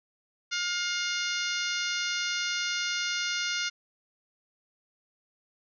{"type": "harmonic tone", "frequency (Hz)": 710, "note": "F5", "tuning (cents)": 28, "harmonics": [2, 3, 4, 5, 6, 7, 8, 9], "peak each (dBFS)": [-33, -35, -36, -37, -38, -38, -39, -40], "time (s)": [0.51, 3.7], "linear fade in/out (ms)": 20, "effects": []}